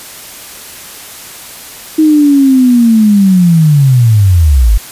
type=linear sweep; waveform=sine; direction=down; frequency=316.3 to 47 Hz; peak=-3 dBFS; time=1.98-4.78 s; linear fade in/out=10 ms; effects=white hiss -29 dBFS RMS until 4.91 s + resampled to 32000 Hz